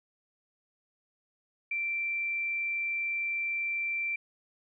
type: tone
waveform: sine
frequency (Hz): 2349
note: D7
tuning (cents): 0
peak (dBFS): -29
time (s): 1.71-4.16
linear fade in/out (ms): 5
effects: none